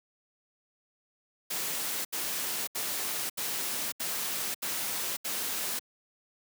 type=noise bursts; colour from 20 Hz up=white; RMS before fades=-33 dBFS; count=7; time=1.5-5.794 s; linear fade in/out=10 ms; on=550 ms; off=74 ms; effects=high-pass 150 Hz 12 dB/octave